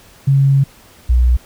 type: tone pair in turn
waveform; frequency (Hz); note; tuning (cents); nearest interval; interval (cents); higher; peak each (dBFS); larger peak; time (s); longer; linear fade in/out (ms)
sine; 137.4 / 61.2; C#3 / B1; -15 / -15; octave + major second; 1400; first; -8; neither; 0.27-0.64 / 1.09-1.37; first; 10
effects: pink hiss -45 dBFS RMS until 1.45 s